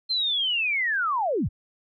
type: linear sweep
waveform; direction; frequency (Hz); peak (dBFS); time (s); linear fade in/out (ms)
sine; down; 4186 to 43.37; -22; 0.09-1.49; 20
effects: none